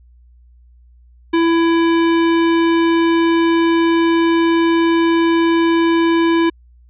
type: tone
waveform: square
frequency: 332.9 Hz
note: E4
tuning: 17 cents sharp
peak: -12 dBFS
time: 1.33-6.5 s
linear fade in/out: 10 ms
effects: added 60 Hz sine -44 dBFS peak until 6.89 s + resampled to 8000 Hz